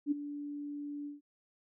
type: tone with ADSR envelope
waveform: sine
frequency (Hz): 290.2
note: D4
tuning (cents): -21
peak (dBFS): -25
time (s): 0.06-1.21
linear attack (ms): 55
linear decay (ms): 15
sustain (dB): -13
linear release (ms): 150
effects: none